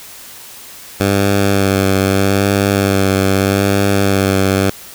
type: tone with vibrato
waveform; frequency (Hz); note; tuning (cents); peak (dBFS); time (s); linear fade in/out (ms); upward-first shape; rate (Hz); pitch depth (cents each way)
10% pulse; 98; G2; 0; -3; 1-4.7; 5; sine; 0.8; 30
effects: white hiss -35 dBFS RMS until 4.94 s